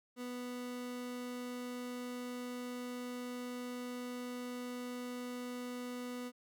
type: tone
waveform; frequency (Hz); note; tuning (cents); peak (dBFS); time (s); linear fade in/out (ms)
30% pulse; 246.9; B3; 0; -38; 0.16-6.32; 50
effects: none